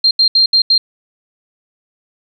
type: tone bursts at uneven times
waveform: sine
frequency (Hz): 4186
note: C8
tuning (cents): 0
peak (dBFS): -7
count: 5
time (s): 0.04-0.11 / 0.19-0.28 / 0.35-0.46 / 0.53-0.62 / 0.7-0.78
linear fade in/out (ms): 5
effects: none